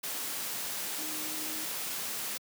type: tone in noise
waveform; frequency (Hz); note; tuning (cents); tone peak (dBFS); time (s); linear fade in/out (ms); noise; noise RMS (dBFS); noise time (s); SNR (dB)
sine; 309.1; D#4; -11; -44; 0.98-1.65; 10; white; -36; 0.03-2.38; -11
effects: high-pass 150 Hz 12 dB/octave